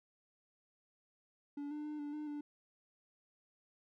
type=tone with pitch steps; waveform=triangle; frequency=287.5 / 298.9 / 300.9 / 291.7 / 301.5 / 293.5 Hz; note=D4 / D4 / D4 / D4 / D4 / D4; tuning=-37 / +31 / +42 / -12 / +46 / -1 cents; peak=-38 dBFS; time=1.57-2.41 s; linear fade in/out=5 ms; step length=140 ms; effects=none